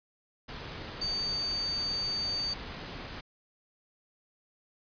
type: tone in noise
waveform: sine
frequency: 4600 Hz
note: D8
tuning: 37 cents flat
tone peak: -29 dBFS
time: 1.01-2.54 s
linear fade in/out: 10 ms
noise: pink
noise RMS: -41 dBFS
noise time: 0.48-3.21 s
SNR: +9 dB
effects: resampled to 11025 Hz